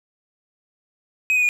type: tone with pitch steps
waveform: triangle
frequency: 2525 / 2483 / 2442 Hz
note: D#7 / D#7 / D#7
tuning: +25 / -4 / -33 cents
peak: -14 dBFS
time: 1.3-1.489 s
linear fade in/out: 0 ms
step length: 63 ms
effects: none